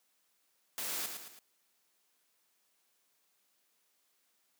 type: noise with echo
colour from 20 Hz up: white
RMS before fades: -38 dBFS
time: 0.78-1.06 s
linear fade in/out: 0 ms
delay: 110 ms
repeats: 3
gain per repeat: -6 dB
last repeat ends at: 1.39 s
effects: white hiss -75 dBFS RMS until 4.59 s + high-pass 200 Hz 12 dB/octave